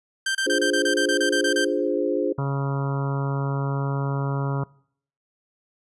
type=tone bursts; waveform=sawtooth; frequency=1568 Hz; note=G6; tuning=in tune; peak=-18 dBFS; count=12; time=0.26-1.648 s; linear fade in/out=5 ms; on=90 ms; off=28 ms
type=chord; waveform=sine; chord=D half-diminished seventh; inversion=none; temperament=equal; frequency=293.7 / 349.2 / 415.3 / 523.3 Hz; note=D4 / F4 / Ab4 / C5; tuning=0 / 0 / 0 / 0 cents; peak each=-26 dBFS; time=0.46-2.33 s; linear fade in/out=10 ms
type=harmonic tone; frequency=138.5 Hz; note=C#3; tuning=1 cent flat; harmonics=1 / 2 / 3 / 4 / 5 / 6 / 7 / 8 / 9 / 10; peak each=-23 / -34 / -34 / -37 / -39 / -43 / -35 / -41 / -39 / -41 dBFS; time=2.38-4.64 s; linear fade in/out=5 ms
effects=noise-tail reverb RT60 0.6 s tail -23 dB re dry + resampled to 24000 Hz